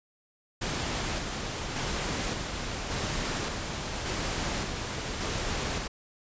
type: noise with tremolo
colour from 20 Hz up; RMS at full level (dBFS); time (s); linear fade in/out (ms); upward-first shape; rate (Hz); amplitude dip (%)
pink; -31; 0.61-5.88; 10; square; 0.87; 30
effects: resampled to 16000 Hz